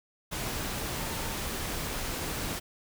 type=tone in noise; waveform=sine; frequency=903 Hz; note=A5; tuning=45 cents sharp; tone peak=-45 dBFS; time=0.98-1.35 s; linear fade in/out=20 ms; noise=pink; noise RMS=-34 dBFS; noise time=0.31-2.6 s; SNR=-14 dB; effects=none